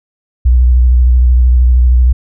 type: tone with vibrato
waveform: sine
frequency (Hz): 61.74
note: B1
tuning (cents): 0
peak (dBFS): -4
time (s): 0.45-2.13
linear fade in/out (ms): 10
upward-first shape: square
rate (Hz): 13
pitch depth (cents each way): 40
effects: none